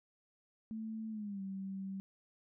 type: tone with pitch glide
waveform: sine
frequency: 220.6 to 193.16 Hz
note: A3 to G3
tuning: +5 to -25 cents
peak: -39 dBFS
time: 0.71-2 s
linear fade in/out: 0 ms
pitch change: -230 cents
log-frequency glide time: 1.1-1.42 s
effects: none